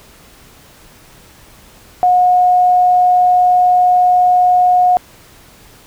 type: tone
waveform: sine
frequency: 724 Hz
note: F#5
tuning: 38 cents flat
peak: -7 dBFS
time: 2.03-4.97 s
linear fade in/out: 0 ms
effects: pink hiss -43 dBFS RMS until 5.86 s